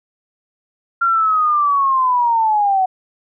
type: linear sweep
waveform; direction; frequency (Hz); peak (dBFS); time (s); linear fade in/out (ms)
sine; down; 1386 to 740; -12; 1.01-2.86; 10
effects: none